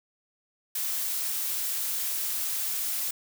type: noise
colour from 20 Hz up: blue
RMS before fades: -30 dBFS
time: 0.75-3.11 s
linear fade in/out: 5 ms
effects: none